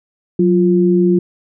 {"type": "tone pair together", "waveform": "sine", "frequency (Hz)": [183.76, 349.2], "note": ["F#3", "F4"], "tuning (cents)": [-12, 0], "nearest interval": "major seventh", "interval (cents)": 1112, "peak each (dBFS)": -12, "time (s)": [0.39, 1.19], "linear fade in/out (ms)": 5, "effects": []}